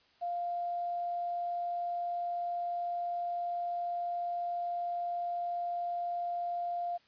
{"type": "tone with quantisation", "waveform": "sine", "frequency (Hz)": 698.5, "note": "F5", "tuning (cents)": 0, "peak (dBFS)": -32, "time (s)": [0.21, 6.98], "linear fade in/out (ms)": 20, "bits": 10, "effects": ["white hiss -66 dBFS RMS until 7.07 s", "resampled to 11025 Hz"]}